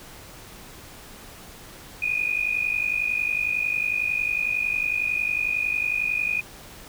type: tone pair together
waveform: sine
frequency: 2438 / 2489 Hz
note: D#7 / D#7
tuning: -36 / 0 cents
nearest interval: unison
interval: 36 cents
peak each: -25 / -25 dBFS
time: 2.02-6.41 s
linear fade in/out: 5 ms
effects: pink hiss -44 dBFS RMS until 6.88 s